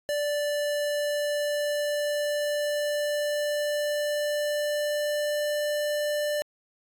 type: tone with pitch glide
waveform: square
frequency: 586 to 592.5 Hz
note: D5 to D5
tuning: -4 to +15 cents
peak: -26 dBFS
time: 0.09-6.42 s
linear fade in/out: 0 ms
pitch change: +19 cents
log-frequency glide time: 0.6-5.54 s
effects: AAC 64 kbps